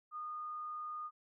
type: tone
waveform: sine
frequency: 1226 Hz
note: D#6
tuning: 26 cents flat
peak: -40 dBFS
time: 0.11-1.11 s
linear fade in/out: 50 ms
effects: none